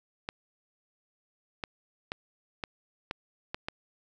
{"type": "clicks", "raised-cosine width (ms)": 0.3, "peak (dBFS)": -17, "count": 7, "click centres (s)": [0.289, 1.638, 2.119, 2.638, 3.111, 3.545, 3.685], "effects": []}